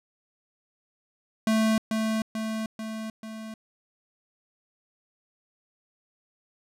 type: tone with echo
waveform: square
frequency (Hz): 220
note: A3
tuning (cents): 0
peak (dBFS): -21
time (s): 1.47-1.78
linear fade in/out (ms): 2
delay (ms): 440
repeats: 4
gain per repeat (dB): -4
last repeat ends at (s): 3.54
effects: low-pass 12000 Hz 12 dB/octave